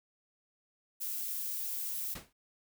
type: noise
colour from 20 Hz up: violet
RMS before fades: -37 dBFS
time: 1-2.15 s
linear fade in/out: 20 ms
type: noise with exponential decay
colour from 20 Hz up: pink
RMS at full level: -39 dBFS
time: 2.15-2.33 s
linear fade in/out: 5 ms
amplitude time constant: 38 ms
effects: none